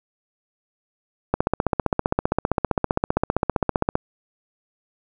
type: click train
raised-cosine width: 1 ms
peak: -4 dBFS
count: 41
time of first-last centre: 1.34-3.954 s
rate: 15.3 Hz
effects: none